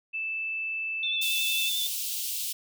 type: tone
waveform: sine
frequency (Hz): 2637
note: E7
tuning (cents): 0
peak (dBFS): -29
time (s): 0.13-1.7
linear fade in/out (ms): 20
type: tone with vibrato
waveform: sine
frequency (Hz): 3529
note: A7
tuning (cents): +4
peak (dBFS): -28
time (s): 1.03-1.87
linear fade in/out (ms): 2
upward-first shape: sine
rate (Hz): 11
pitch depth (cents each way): 32
type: high-pass noise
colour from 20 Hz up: white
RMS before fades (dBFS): -32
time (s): 1.21-2.53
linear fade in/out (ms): 10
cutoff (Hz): 2700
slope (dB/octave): 48
effects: none